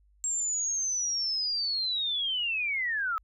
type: linear sweep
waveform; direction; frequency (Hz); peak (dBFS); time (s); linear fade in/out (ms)
sine; down; 7530 to 1264; -27; 0.24-3.18; 0
effects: added 50 Hz sine -60 dBFS peak until 3.23 s